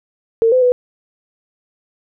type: tone with pitch steps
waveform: sine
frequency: 454.4 / 510 / 495.5 Hz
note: A#4 / C5 / B4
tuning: -44 / -44 / +6 cents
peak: -9 dBFS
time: 0.42-0.72 s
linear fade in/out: 0 ms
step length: 100 ms
effects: none